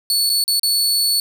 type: tone with dropouts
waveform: sawtooth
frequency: 4435 Hz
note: C#8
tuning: in tune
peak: -12 dBFS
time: 0.1-1.2 s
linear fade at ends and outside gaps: 1 ms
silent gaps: 0.294-0.299 / 0.44-0.479 / 0.596-0.632 s
effects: none